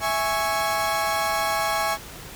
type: chord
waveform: 30% pulse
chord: C# minor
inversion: first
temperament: equal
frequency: 659.3 / 830.6 / 1108.7 Hz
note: E5 / G#5 / C#6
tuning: 0 / 0 / 0 cents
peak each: -25 / -23 / -24 dBFS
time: 0-1.98 s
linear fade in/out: 50 ms
effects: pink hiss -40 dBFS RMS until 2.35 s